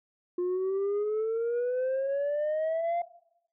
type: exponential sweep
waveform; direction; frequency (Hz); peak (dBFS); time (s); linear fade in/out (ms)
sine; up; 353.1 to 699; -24; 0.38-3.02; 5
effects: noise-tail reverb RT60 0.8 s tail -18 dB re dry + tanh soft clip ceiling -25 dBFS